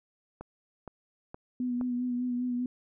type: click train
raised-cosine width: 1 ms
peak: -27 dBFS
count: 4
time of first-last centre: 0.41-1.812 s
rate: 2.14 Hz
type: tone with vibrato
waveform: sine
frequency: 246.9 Hz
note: B3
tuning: in tune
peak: -28 dBFS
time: 1.6-2.66 s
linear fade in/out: 2 ms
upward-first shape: sine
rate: 5 Hz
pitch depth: 27 cents each way
effects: none